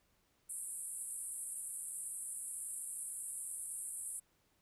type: band-pass noise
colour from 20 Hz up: white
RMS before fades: -44 dBFS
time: 0.49-4.2 s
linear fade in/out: 10 ms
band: 8200 to 11000 Hz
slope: 96 dB/octave
effects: pink hiss -75 dBFS RMS until 4.61 s